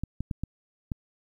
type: clicks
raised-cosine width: 5 ms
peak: -18 dBFS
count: 5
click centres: 0.036 / 0.206 / 0.312 / 0.436 / 0.918 s
effects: 10-bit